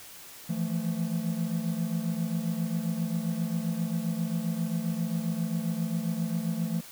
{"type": "tone cluster", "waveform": "triangle", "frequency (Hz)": [165.5, 173, 220.8], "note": ["E3", "F3", "A3"], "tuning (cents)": [7, -16, 6], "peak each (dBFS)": -30, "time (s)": [0.49, 6.81], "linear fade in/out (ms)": 10, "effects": ["white hiss -47 dBFS RMS until 6.91 s"]}